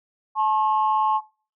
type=tone pair together; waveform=sine; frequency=863.7 / 1080 Hz; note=A5 / C#6; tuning=-32 / -45 cents; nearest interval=major third; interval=387 cents; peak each=-20 / -21 dBFS; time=0.35-1.21 s; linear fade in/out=50 ms; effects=noise-tail reverb RT60 0.4 s tail -20 dB re dry + tanh soft clip ceiling -11 dBFS